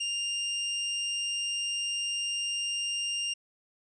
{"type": "tone", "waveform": "sawtooth", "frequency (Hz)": 2800, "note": "F7", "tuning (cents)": 4, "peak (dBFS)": -26, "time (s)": [0, 3.34], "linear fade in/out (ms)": 10, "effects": ["resampled to 22050 Hz"]}